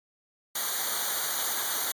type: noise with comb filter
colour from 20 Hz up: white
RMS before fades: -30 dBFS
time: 0.55-1.92 s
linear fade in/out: 5 ms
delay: 0.38 ms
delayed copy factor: -0.95
effects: AAC 64 kbps